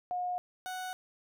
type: tone pair in turn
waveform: sine / 30% pulse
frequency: 720 / 740.2 Hz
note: F#5 / F#5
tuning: -47 / 0 cents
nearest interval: unison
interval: 47 cents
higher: second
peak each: -31 / -34 dBFS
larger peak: first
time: 0.11-0.38 / 0.66-0.93 s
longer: neither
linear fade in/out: 0 ms
effects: none